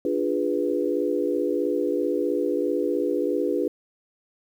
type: chord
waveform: sine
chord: D diminished seventh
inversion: none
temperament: equal with one note detuned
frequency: 293.7 / 349.2 / 412.2 / 493.9 Hz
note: D4 / F4 / Ab4 / Cb5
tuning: 0 / 0 / -13 / 0 cents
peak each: -27 dBFS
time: 0.05-3.68 s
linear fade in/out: 2 ms
effects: 9-bit